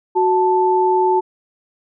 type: tone pair together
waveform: sine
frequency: 370 / 880 Hz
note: F#4 / A5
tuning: 0 / 0 cents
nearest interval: octave + minor third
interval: 1500 cents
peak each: -15 dBFS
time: 0.15-1.21 s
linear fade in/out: 20 ms
effects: none